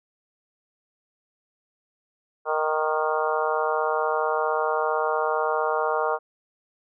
harmonic tone with a mistuned harmonic, 155.56 Hz, D#3, in tune, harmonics 3 / 4 / 5 / 6 / 7 / 8 / 9, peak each -27 / -28 / -29 / -30 / -30 / -31 / -32 dBFS, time 2.45-6.19 s, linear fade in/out 50 ms, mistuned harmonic 8, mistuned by -32 cents, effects none

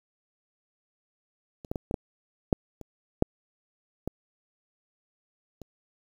clicks, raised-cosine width 2 ms, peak -29 / -17 / -18 / -17 / -13 / -7 / -28 / -6 / -17 / -29 dBFS, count 10, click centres 1.648 / 1.715 / 1.758 / 1.911 / 1.942 / 2.528 / 2.813 / 3.224 / 4.076 / 5.617 s, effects 8-bit

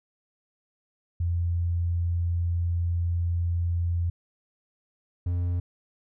sine / triangle tone pair in turn, 86 / 88.06 Hz, F2 / F2, -26 / +15 cents, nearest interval unison, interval 41 cents, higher second, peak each -23 / -22 dBFS, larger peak second, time 1.2-4.1 / 5.26-5.6 s, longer first, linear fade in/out 5 ms, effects none

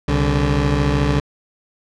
20% pulse tone pair together, 65.28 / 144.2 Hz, C2 / D3, -3 / -31 cents, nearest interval octave + major second, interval 1372 cents, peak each -13 dBFS, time 0.08-1.2 s, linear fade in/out 5 ms, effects low-pass 5000 Hz 12 dB/octave

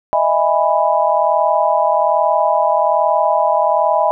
sine chord, E major seventh, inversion third, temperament just, 618.1 / 659.3 / 824.1 / 988.9 Hz, D#5 / E5 / G#5 / B5, -12 / 0 / -14 / +2 cents, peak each -17 dBFS, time 0.13-4.11 s, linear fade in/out 0 ms, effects none

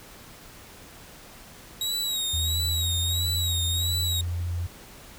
sawtooth tone with vibrato, 3814 Hz, A#7, 39 cents sharp, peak -23 dBFS, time 1.81-4.21 s, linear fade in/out 2 ms, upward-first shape sine, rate 1.5 Hz, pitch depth 64 cents each way
sine tone with pitch glide, 81.9 to 86.77 Hz, E2 to F2, -11 to -11 cents, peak -26 dBFS, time 2.33-4.67 s, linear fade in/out 10 ms, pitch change +100 cents, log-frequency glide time 2.71-2.88 s
effects pink hiss -47 dBFS RMS until 5.18 s

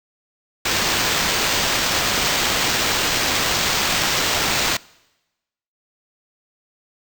white noise with sample-and-hold, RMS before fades -20 dBFS, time 0.65-4.77 s, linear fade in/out 5 ms, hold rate 11025 Hz, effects noise-tail reverb RT60 1.0 s tail -24 dB re dry

